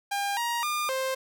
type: tone with pitch steps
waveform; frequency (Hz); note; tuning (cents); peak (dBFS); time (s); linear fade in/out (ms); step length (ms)
sawtooth; 803 / 945 / 1206 / 526; G5 / A#5 / D6 / C5; +41 / +23 / +46 / +9; -23; 0.11-1.15; 10; 260
effects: none